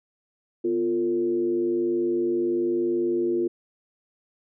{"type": "tone with frequency modulation", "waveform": "sine", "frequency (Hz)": 349.2, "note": "F4", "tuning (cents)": 0, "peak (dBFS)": -21, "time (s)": [0.64, 3.48], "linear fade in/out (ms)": 10, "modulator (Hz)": 101, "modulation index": 0.6, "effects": []}